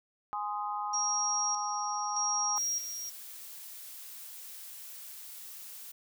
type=chord; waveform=sine; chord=Ab major; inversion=none; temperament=just; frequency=830.6 / 1038.3 / 1245.9 Hz; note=Ab5 / C6 / Eb6; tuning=0 / -14 / +2 cents; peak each=-35 / -38 / -37 dBFS; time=0.33-2.58 s; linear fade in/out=0 ms
type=tone with tremolo; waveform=sine; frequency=5640 Hz; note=F8; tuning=16 cents sharp; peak=-29 dBFS; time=0.93-3.1 s; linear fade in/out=10 ms; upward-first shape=square; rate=0.81 Hz; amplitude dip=60%
type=noise; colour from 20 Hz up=blue; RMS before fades=-46 dBFS; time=2.56-5.92 s; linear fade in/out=10 ms
effects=none